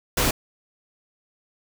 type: noise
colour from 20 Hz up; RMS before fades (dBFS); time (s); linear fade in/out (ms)
pink; -21; 0.17-0.31; 5
effects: none